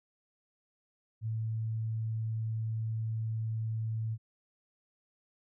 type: tone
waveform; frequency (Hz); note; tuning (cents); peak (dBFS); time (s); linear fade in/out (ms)
sine; 111.3; A2; +20; -31; 1.21-4.18; 50
effects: none